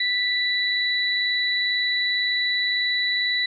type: tone pair together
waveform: sine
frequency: 1975.5 / 3951 Hz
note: B6 / B7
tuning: 0 / 0 cents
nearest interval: octave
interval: 1200 cents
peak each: -23 dBFS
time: 0-3.46 s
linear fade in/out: 5 ms
effects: none